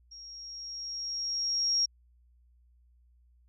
sine tone with level ramp, 5588 Hz, F8, in tune, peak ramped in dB -45 to -23 dBFS, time 0.11-1.86 s, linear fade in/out 10 ms, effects added 60 Hz sine -60 dBFS peak until 3.48 s

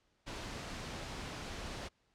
pink noise, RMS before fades -43 dBFS, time 0.26-1.89 s, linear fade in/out 20 ms, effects pink hiss -75 dBFS RMS until 2.14 s + low-pass 6000 Hz 12 dB/octave

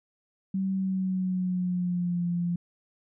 sine tone with pitch glide, 191.6 to 173.68 Hz, G3 to F3, -39 to -9 cents, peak -25 dBFS, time 0.54-2.56 s, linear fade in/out 5 ms, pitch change -170 cents, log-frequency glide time 0.73-2.26 s, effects none

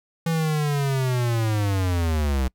square linear sweep, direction down, 166.4 to 63 Hz, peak -21 dBFS, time 0.26-2.48 s, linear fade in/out 5 ms, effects noise-tail reverb RT60 0.1 s tail -25 dB re dry

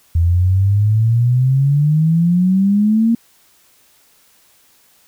sine exponential sweep, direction up, 82.41 to 233.5 Hz, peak -10 dBFS, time 0.15-3.15 s, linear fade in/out 5 ms, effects white hiss -53 dBFS RMS until 5.07 s

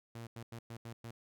sawtooth tone bursts at uneven times, 116.1 Hz, A#2, 7 cents flat, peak -40 dBFS, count 6, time 0.15-0.27 / 0.36-0.43 / 0.52-0.59 / 0.7-0.77 / 0.85-0.93 / 1.04-1.11 s, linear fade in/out 5 ms, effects none

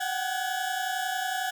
35% pulse tone cluster, 737 / 768 / 1689 Hz, F#5 / G5 / G#6, -7 / -36 / +29 cents, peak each -30 / -31 / -32 dBFS, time 0-1.51 s, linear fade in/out 10 ms, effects none

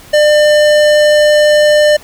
sine tone with hard clipping, 599 Hz, D5, 34 cents sharp, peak -7 dBFS, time 0.13-1.97 s, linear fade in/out 10 ms, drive 18 dB, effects pink hiss -37 dBFS RMS until 2.03 s

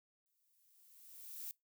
violet noise with exponential growth, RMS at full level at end -44 dBFS, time 0.26-1.51 s, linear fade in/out 0 ms, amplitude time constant 270 ms, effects noise-tail reverb RT60 0.2 s tail -24 dB re dry

